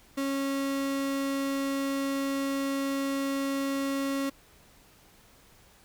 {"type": "tone", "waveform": "35% pulse", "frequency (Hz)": 274.6, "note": "C#4", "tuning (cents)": -16, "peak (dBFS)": -26, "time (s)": [0.17, 4.3], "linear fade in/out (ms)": 10, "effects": ["pink hiss -58 dBFS RMS until 5.84 s"]}